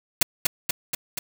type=noise with echo; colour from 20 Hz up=white; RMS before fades=-17 dBFS; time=0.21-0.23 s; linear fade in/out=5 ms; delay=240 ms; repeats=4; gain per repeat=-3 dB; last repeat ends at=1.19 s; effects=none